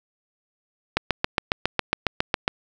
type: click train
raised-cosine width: 0.3 ms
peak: -3 dBFS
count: 12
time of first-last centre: 0.97-2.479 s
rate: 7.29 Hz
effects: none